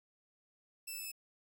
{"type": "tone with pitch steps", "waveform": "5% pulse", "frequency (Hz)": [2650, 2633, 2617, 2600], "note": ["E7", "E7", "E7", "E7"], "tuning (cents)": [9, -3, -13, -24], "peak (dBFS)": -33, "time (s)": [0.87, 1.118], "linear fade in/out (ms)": 10, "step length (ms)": 62, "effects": ["11-bit"]}